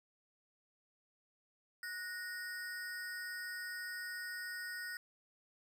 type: ring-modulated tone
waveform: square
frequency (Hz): 1661.2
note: G#6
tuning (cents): 0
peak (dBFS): -39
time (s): 1.83-4.97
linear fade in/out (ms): 2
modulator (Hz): 197
effects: none